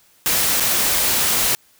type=noise with dropouts; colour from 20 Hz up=white; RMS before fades=-18 dBFS; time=0.26-1.55 s; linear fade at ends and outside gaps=0 ms; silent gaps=0.599-0.605 s; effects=white hiss -55 dBFS RMS until 1.79 s